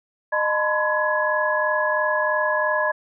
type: tone cluster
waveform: sine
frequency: 612 / 884 / 1004 / 1047 / 1680 Hz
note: D#5 / A5 / B5 / C6 / G#6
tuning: -29 / +8 / +28 / +1 / +19 cents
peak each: -23 / -31 / -25 / -30 / -23 dBFS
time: 0.32-2.92 s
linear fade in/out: 10 ms
effects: none